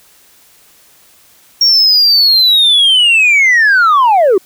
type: linear sweep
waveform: sine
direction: down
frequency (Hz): 5588 to 352.1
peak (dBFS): -3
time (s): 1.61-4.38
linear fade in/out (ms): 5
effects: tanh soft clip ceiling -4 dBFS + white hiss -46 dBFS RMS until 4.45 s